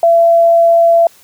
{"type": "tone", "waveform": "sine", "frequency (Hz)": 674, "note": "E5", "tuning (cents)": 38, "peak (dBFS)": -5, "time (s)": [0.03, 1.07], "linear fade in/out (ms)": 2, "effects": ["white hiss -45 dBFS RMS until 1.23 s"]}